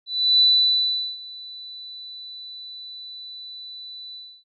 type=tone with ADSR envelope; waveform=sine; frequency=3980 Hz; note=B7; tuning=13 cents sharp; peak=-12 dBFS; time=0.06-4.44 s; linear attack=340 ms; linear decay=770 ms; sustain=-23 dB; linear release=290 ms; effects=none